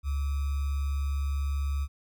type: tone with sample-and-hold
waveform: sine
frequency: 70.2 Hz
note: C#2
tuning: 22 cents sharp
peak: -26 dBFS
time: 0.03-1.88 s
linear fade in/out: 50 ms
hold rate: 1225 Hz
effects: none